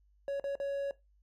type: tone with dropouts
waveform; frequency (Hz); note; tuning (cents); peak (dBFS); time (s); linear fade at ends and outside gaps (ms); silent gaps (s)
triangle; 558; C#5; +11; -30; 0.28-0.91; 1; 0.398-0.441 / 0.554-0.6
effects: noise-tail reverb RT60 0.2 s tail -18 dB re dry + added 50 Hz sine -64 dBFS peak until 1.22 s